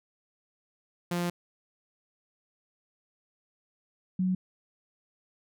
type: tone pair in turn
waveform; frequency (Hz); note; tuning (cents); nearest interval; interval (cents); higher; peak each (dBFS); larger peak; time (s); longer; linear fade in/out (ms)
sawtooth / sine; 174.61 / 184.99; F3 / F#3; 0 / 0; minor second; 100; second; -24; neither; 1.11-1.3 / 4.19-4.35; first; 5
effects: none